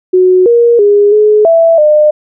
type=tone with pitch steps; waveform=sine; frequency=368.1 / 471.7 / 409.6 / 423.8 / 662 / 604 Hz; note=F#4 / A#4 / G#4 / G#4 / E5 / D5; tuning=-9 / +20 / -24 / +35 / +7 / +48 cents; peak=-3 dBFS; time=0.13-2.11 s; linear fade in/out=10 ms; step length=330 ms; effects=none